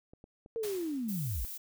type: clicks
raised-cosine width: 2 ms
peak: -38 dBFS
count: 3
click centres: 0.135 / 0.241 / 0.461 s
type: linear sweep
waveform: sine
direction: down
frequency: 465.9 to 39.91 Hz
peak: -32 dBFS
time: 0.56-1.45 s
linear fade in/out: 0 ms
type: noise with exponential decay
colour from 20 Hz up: white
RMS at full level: -41 dBFS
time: 0.63-1.42 s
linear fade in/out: 5 ms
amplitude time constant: 170 ms
type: noise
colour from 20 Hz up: violet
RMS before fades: -42 dBFS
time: 1.08-1.58 s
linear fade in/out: 10 ms
effects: none